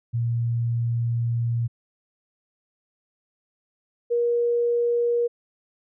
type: tone pair in turn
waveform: sine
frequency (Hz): 117.5 / 475.3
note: A#2 / A#4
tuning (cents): +14 / +34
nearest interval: 2 octaves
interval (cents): 2420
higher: second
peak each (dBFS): -21 / -19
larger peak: second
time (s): 0.13-1.68 / 4.1-5.28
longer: first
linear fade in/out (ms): 20
effects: none